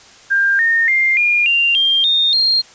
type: tone with pitch steps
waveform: sine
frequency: 1596 / 1833.3 / 2106 / 2419 / 2779 / 3192 / 3667 / 4212 Hz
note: G6 / A#6 / C7 / D#7 / F7 / G7 / A#7 / C8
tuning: +31 / -29 / +11 / -49 / -9 / +31 / -29 / +11 cents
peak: -11 dBFS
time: 0.3-2.62 s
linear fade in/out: 20 ms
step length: 290 ms
effects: white hiss -43 dBFS RMS until 2.74 s + resampled to 16000 Hz